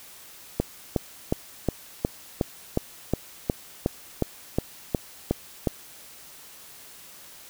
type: click train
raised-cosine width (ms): 2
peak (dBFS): -8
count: 15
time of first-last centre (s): 0.6-5.672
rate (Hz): 2.76
effects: white hiss -47 dBFS RMS until 7.49 s